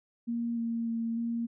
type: tone with pitch steps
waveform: sine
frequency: 234.4 / 230.9 / 229.2 / 232.9 Hz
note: A#3 / A#3 / A#3 / A#3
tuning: +10 / -16 / -29 / -1 cents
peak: -29 dBFS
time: 0.27-1.47 s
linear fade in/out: 20 ms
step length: 300 ms
effects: none